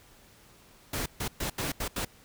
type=noise bursts at uneven times; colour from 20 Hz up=pink; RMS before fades=-32 dBFS; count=6; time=0.93-1.06 / 1.2-1.28 / 1.4-1.5 / 1.58-1.72 / 1.8-1.88 / 1.96-2.05 s; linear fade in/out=5 ms; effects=pink hiss -57 dBFS RMS until 2.24 s